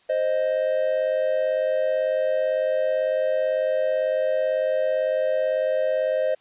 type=tone pair together; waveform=triangle; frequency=523.3 / 621.3 Hz; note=C5 / D#5; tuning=0 / -3 cents; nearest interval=minor third; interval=297 cents; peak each=-21 dBFS; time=0.09-6.35 s; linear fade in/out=10 ms; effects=white hiss -60 dBFS RMS until 6.4 s + resampled to 8000 Hz